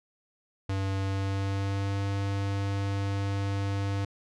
square tone with pitch glide, 97 to 99.15 Hz, G2 to G2, -18 to +20 cents, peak -28 dBFS, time 0.69-4.05 s, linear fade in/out 5 ms, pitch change +38 cents, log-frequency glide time 1.01-1.97 s, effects low-pass 6000 Hz 12 dB/octave

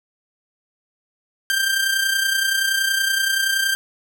sawtooth tone with amplitude modulation, 1578 Hz, G6, 11 cents sharp, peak -12 dBFS, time 1.5-3.75 s, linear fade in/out 0 ms, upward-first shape sine, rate 30.6 Hz, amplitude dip 50%, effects none

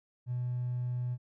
triangle tone with hard clipping, 123.47 Hz, B2, in tune, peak -31 dBFS, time 0.26-1.18 s, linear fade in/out 50 ms, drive 3 dB, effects none

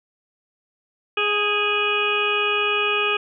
harmonic tone with a mistuned harmonic, 415.3 Hz, G#4, in tune, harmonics 1 / 2 / 3 / 4 / 6 / 7 / 8, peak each -25 / -34 / -25 / -31 / -22 / -27 / -34 dBFS, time 1.17-3.17 s, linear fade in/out 5 ms, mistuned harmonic 4, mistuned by -19 cents, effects none

